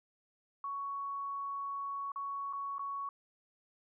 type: tone with dropouts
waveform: sine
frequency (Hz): 1115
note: C#6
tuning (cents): +10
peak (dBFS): -36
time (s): 0.64-3.09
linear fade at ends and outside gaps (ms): 2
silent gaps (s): 2.119-2.159 / 2.528-2.533 / 2.783-2.793
effects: none